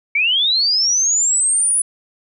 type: linear sweep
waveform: sine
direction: up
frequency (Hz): 2217 to 10000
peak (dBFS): -13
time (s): 0.15-1.82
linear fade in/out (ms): 5
effects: none